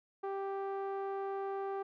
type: tone with low-pass filter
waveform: sawtooth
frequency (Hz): 392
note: G4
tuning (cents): 0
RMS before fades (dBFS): -38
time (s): 0.23-1.83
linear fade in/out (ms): 10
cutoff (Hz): 1000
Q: 1.4
effects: none